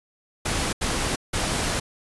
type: noise bursts at uneven times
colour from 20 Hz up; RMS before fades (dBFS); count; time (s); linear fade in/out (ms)
pink; -25; 3; 0.45-0.73 / 0.81-1.16 / 1.33-1.8; 10
effects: resampled to 24000 Hz